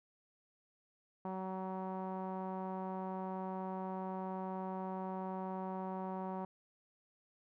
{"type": "tone with low-pass filter", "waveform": "sawtooth", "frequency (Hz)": 188.2, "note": "F#3", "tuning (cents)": 30, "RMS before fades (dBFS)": -41, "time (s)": [1.25, 6.45], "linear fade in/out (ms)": 2, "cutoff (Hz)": 910, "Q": 3.6, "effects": []}